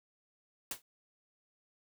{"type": "noise with exponential decay", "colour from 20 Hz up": "white", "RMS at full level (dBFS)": -34, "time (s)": [0.71, 0.82], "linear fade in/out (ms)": 2, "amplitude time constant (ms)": 23, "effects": []}